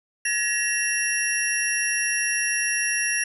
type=tone cluster; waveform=sine; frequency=1703 / 1897 / 2724 / 5640 / 10810 Hz; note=G#6 / A#6 / F7 / F8 / E9; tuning=+43 / +30 / -44 / +16 / +42 cents; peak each=-28 dBFS; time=0.25-3.24 s; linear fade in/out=5 ms; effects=none